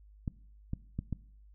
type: clicks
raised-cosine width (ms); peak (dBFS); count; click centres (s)
5; -21; 4; 0.278 / 0.734 / 0.99 / 1.127
effects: noise-tail reverb RT60 0.6 s tail -21 dB re dry + added 51 Hz sine -54 dBFS peak until 1.54 s

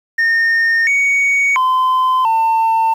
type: tone with pitch steps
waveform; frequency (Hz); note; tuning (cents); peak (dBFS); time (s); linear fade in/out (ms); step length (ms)
sine; 1830 / 2237 / 1028 / 899; A#6 / C#7 / C6 / A5; -32 / +15 / -31 / +37; -8; 0.18-2.94; 10; 690
effects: tanh soft clip ceiling -10 dBFS + 7-bit

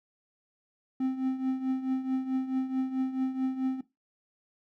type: tone with tremolo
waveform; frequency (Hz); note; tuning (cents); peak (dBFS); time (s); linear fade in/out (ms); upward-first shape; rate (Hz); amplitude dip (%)
triangle; 261.6; C4; 0; -22; 1-3.81; 5; triangle; 4.6; 75
effects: noise-tail reverb RT60 0.2 s tail -17 dB re dry

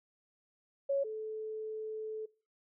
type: tone pair in turn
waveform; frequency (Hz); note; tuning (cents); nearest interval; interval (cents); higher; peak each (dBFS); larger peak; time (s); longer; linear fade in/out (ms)
sine; 554.4 / 435.2; C#5 / A4; 0 / -19; major third; 419; first; -28 / -37; first; 0.89-1.04 / 1.04-2.26; second; 10
effects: noise-tail reverb RT60 0.4 s tail -23 dB re dry

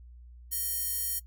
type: tone with high-pass filter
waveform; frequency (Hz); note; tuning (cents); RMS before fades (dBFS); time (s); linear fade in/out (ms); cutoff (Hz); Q
square; 622.3; D#5; 0; -32; 0.51-1.2; 20; 11000; 0.9
effects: noise-tail reverb RT60 0.1 s tail -19 dB re dry + added 60 Hz sine -47 dBFS peak until 1.26 s

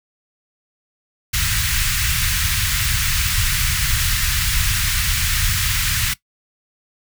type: band-stop noise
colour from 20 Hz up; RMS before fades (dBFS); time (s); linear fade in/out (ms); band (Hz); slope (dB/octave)
pink; -19; 1.33-6.14; 10; 130 to 1500; 24
effects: noise-tail reverb RT60 0.1 s tail -18 dB re dry

